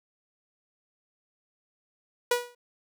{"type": "tone with exponential decay", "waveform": "sawtooth", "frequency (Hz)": 485.7, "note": "B4", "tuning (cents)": -29, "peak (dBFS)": -15, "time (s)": [2.31, 2.55], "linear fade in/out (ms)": 5, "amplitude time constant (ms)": 52, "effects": []}